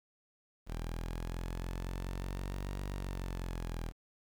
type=linear two-way sweep; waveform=sawtooth; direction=up then down; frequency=40.48 to 48.32 to 40.5 Hz; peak=-33 dBFS; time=0.66-3.93 s; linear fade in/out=50 ms; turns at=2.86 s; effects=10-bit